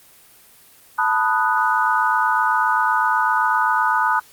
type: chord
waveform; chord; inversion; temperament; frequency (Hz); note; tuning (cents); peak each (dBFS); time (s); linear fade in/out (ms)
sine; B dominant seventh; third; equal; 880 / 987.8 / 1244.5 / 1480; A5 / B5 / D#6 / F#6; 0 / 0 / 0 / 0; -21; 0.98-4.2; 10
effects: white hiss -49 dBFS RMS until 4.32 s + Opus 24 kbps